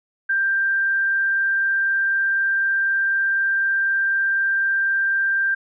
sine tone, 1581 Hz, G6, 14 cents sharp, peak -17 dBFS, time 0.29-5.55 s, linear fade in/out 10 ms, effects none

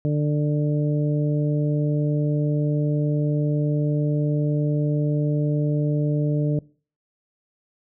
harmonic tone, 148.4 Hz, D3, 18 cents sharp, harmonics 1 / 2 / 3 / 4, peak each -20 / -26 / -30 / -32 dBFS, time 0.05-6.59 s, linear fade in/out 0 ms, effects noise-tail reverb RT60 0.4 s tail -22 dB re dry

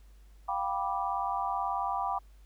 sine chord, G dominant seventh, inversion third, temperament just, 705.6 / 784 / 980 / 1176 Hz, F5 / G5 / B5 / D6, +18 / 0 / -14 / +2 cents, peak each -37 / -33 / -34 / -35 dBFS, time 0.48-2.19 s, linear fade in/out 10 ms, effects added 50 Hz sine -52 dBFS peak until 2.45 s + pink hiss -68 dBFS RMS until 2.45 s

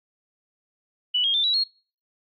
sine tone with pitch steps, 2960 / 3247 / 3561 / 3906 / 4284 Hz, F#7 / G#7 / A7 / B7 / C8, 0 / -40 / +20 / -20 / +40 cents, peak -19 dBFS, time 1.14-1.64 s, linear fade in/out 10 ms, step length 100 ms, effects noise-tail reverb RT60 0.4 s tail -24 dB re dry + AAC 64 kbps

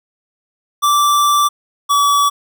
square tone pair in turn, 1168 / 1143.3 Hz, D6 / D6, -10 / -47 cents, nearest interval unison, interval 37 cents, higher first, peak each -11 dBFS, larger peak neither, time 0.82-1.49 / 1.89-2.3 s, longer first, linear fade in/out 20 ms, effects none

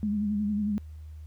sine tone with vibrato, 207.7 Hz, G#3, in tune, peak -25 dBFS, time 0.03-0.78 s, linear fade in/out 0 ms, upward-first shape sine, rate 11 Hz, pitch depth 48 cents each way, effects added 77 Hz sine -40 dBFS peak until 1.26 s + pink hiss -67 dBFS RMS until 1.26 s

